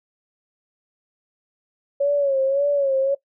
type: tone with vibrato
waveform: sine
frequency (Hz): 554.4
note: C#5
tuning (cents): 0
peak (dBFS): -16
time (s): 2-3.15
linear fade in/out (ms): 10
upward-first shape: sine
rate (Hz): 1.8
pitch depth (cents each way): 69
effects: noise-tail reverb RT60 0.1 s tail -18 dB re dry